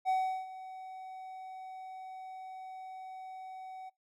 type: tone with ADSR envelope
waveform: triangle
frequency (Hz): 753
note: F#5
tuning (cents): +30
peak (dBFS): -24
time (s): 0.05-3.9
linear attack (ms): 39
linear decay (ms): 370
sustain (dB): -17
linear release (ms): 17
effects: noise-tail reverb RT60 0.2 s tail -25 dB re dry